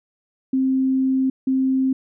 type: tone pair in turn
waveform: sine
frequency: 263.4 / 263.4 Hz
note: C4 / C4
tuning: +12 / +12 cents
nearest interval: unison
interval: 0 cents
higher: neither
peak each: -16 dBFS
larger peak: neither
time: 0.53-1.3 / 1.47-1.93 s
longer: first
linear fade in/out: 5 ms
effects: none